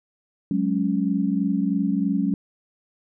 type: chord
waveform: sine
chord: F# suspended second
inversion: none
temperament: just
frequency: 185 / 208.1 / 277.5 Hz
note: F#3 / G#3 / C#4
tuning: 0 / +4 / +2 cents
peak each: -24 dBFS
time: 0.51-2.34 s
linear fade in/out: 2 ms
effects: none